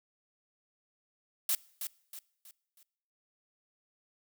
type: noise with echo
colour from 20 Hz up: blue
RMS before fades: -29 dBFS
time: 1.49-1.55 s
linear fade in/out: 2 ms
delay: 320 ms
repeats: 4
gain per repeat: -8 dB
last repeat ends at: 2.83 s
effects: noise-tail reverb RT60 0.8 s tail -23 dB re dry